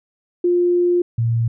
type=tone pair in turn; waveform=sine; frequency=352.3 / 115.68 Hz; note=F4 / A#2; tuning=+15 / -13 cents; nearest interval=octave + perfect fifth; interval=1928 cents; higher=first; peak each=-13 / -15 dBFS; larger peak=first; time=0.44-1.02 / 1.18-1.48 s; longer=first; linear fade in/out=5 ms; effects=none